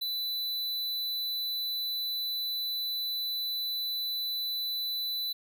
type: tone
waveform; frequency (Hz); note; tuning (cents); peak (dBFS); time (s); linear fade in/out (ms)
square; 3990; B7; +17; -31; 0.01-5.33; 10
effects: none